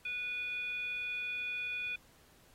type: tone with frequency modulation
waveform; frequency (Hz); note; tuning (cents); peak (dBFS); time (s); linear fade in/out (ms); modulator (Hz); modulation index
sine; 2460; D#7; -20; -35; 0.05-1.96; 5; 990; 0.42
effects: pink hiss -64 dBFS RMS until 2.54 s + AAC 48 kbps